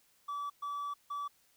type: tone bursts at uneven times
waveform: triangle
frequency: 1151 Hz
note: D6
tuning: 35 cents flat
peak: -33 dBFS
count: 3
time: 0.28-0.5 / 0.62-0.94 / 1.1-1.28 s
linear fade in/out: 10 ms
effects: tanh soft clip ceiling -29 dBFS + white hiss -69 dBFS RMS until 1.56 s